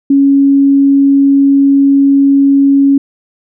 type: tone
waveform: sine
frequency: 277.2 Hz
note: C#4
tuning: in tune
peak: -4 dBFS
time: 0.1-2.98 s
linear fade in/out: 5 ms
effects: none